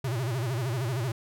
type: tone with vibrato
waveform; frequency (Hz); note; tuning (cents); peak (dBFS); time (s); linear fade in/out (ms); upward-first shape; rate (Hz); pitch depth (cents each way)
square; 123.47; B2; 0; -28; 0.04-1.12; 5; sine; 13; 190
effects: none